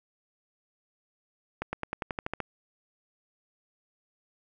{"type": "accelerating click train", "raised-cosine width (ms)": 0.5, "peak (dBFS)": -16, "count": 10, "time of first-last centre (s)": [1.62, 2.403], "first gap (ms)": 110, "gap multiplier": 0.94, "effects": []}